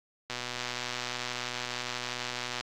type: click train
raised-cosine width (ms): 0.2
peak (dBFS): -17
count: 285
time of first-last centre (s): 0.3-2.609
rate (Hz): 123
effects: AAC 48 kbps